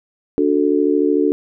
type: chord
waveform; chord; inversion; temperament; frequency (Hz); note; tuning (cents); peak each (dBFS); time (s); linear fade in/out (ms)
sine; D major; none; just; 293.7 / 367.1 / 440.5; D4 / F#4 / A4; 0 / -14 / +2; -16 / -18 / -18; 0.38-1.32; 0
effects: none